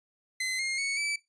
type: tone with pitch steps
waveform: sawtooth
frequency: 2048 / 2131 / 2218 / 2308 Hz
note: C7 / C7 / C#7 / D7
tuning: -38 / +31 / 0 / -31 cents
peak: -25 dBFS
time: 0.4-1.16 s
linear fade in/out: 5 ms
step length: 190 ms
effects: noise-tail reverb RT60 0.2 s tail -18 dB re dry + resampled to 22050 Hz